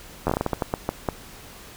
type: slowing click train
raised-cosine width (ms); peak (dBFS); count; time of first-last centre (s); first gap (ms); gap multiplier
1; -8; 13; 0.27-1.088; 11; 1.3
effects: pink hiss -44 dBFS RMS until 1.76 s